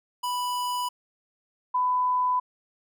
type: tone pair in turn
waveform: square / sine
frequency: 987.8 / 999.9 Hz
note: B5 / B5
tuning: 0 / +21 cents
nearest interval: unison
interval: 21 cents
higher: second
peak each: -27 / -21 dBFS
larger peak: second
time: 0.23-0.89 / 1.74-2.4 s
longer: neither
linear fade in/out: 10 ms
effects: none